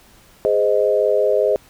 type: chord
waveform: sine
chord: Ab major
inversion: none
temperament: equal with one note detuned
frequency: 415.3 / 517.2 / 622.3 Hz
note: Ab4 / C5 / Eb5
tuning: 0 / -20 / 0 cents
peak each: -18 dBFS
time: 0.45-1.56 s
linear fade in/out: 0 ms
effects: pink hiss -50 dBFS RMS until 1.69 s